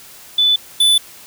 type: tone pair in turn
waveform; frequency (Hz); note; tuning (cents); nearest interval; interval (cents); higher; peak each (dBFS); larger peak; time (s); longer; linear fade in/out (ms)
sine / square; 3490 / 3490; A7 / A7; -15 / -15; unison; 0; neither; -10; neither; 0.38-0.56 / 0.8-0.98; neither; 5
effects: white hiss -40 dBFS RMS until 1.26 s